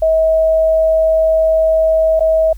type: tone with dropouts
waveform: sine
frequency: 641 Hz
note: E5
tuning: 49 cents flat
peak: -9 dBFS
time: 0.02-2.53 s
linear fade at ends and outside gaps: 5 ms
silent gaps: 2.195-2.205 s
effects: added 50 Hz sine -27 dBFS peak until 2.57 s + white hiss -52 dBFS RMS until 2.57 s